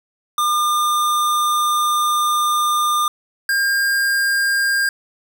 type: tone pair in turn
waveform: square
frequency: 1204 / 1607.1 Hz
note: D6 / G6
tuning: +43 / +43 cents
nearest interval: perfect fourth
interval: 500 cents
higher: second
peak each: -16 / -16 dBFS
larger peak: neither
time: 0.38-3.08 / 3.49-4.89 s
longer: first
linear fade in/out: 2 ms
effects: none